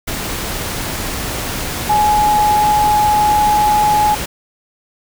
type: tone in noise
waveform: sine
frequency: 841 Hz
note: G#5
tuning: 22 cents sharp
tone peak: -10 dBFS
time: 1.89-4.15 s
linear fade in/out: 10 ms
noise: pink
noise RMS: -22 dBFS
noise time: 0.07-4.26 s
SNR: +9 dB
effects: none